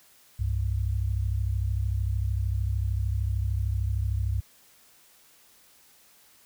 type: tone pair together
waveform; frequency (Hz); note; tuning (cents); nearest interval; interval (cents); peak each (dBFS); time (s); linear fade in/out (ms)
sine; 65.41 / 98.66; C2 / G2; 0 / +12; perfect fifth; 712; -27; 0.39-4.41; 10
effects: white hiss -58 dBFS RMS until 6.45 s